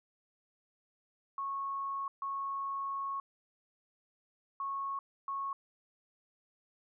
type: tone bursts at uneven times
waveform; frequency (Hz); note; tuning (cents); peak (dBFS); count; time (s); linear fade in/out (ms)
sine; 1100; C#6; -14; -34; 4; 1.38-2.08 / 2.22-3.2 / 4.6-4.99 / 5.28-5.53; 2
effects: none